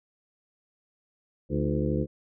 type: harmonic tone with a mistuned harmonic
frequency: 72.5 Hz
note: D2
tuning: 22 cents flat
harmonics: 1 / 2 / 3 / 4 / 5 / 6 / 7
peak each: -32 / -29 / -31 / -32 / -34 / -35 / -34 dBFS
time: 1.49-2.07 s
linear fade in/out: 50 ms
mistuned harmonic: 4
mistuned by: +110 cents
effects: none